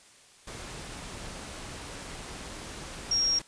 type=tone in noise; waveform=sine; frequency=5588 Hz; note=F8; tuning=in tune; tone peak=-23 dBFS; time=3.11-3.39 s; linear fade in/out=5 ms; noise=pink; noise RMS=-41 dBFS; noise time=0.47-3.42 s; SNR=+15 dB; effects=white hiss -56 dBFS RMS until 3.47 s + resampled to 22050 Hz